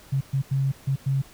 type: tone bursts at uneven times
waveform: sine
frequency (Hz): 135.9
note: C#3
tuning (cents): -34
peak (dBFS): -20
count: 5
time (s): 0.12-0.21 / 0.33-0.42 / 0.51-0.72 / 0.87-0.96 / 1.06-1.22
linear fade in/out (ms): 10
effects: pink hiss -50 dBFS RMS until 1.33 s